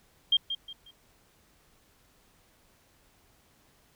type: tone with echo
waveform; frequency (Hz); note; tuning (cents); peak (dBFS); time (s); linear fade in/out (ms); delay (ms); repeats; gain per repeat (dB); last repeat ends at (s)
sine; 3200; G7; +35; -19; 0.32-0.37; 5; 180; 3; -10; 0.91
effects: pink hiss -64 dBFS RMS until 3.95 s